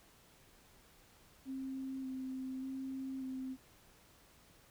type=tone with vibrato; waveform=sine; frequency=263.3 Hz; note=C4; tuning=11 cents sharp; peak=-39 dBFS; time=1.45-3.57 s; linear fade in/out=50 ms; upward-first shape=square; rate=0.85 Hz; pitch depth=15 cents each way; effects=pink hiss -64 dBFS RMS until 4.7 s